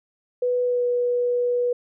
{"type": "tone with pitch glide", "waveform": "sine", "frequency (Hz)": [493.9, 487.9], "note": ["B4", "B4"], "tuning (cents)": [0, -21], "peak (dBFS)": -19, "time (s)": [0.42, 1.73], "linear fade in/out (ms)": 5, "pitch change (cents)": -21, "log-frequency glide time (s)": [0.63, 0.85], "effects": []}